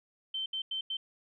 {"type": "tone bursts at uneven times", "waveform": "sine", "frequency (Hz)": 3100, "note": "G7", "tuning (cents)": -20, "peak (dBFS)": -32, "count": 4, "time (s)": [[0.34, 0.46], [0.53, 0.62], [0.71, 0.81], [0.9, 0.97]], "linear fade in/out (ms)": 5, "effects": []}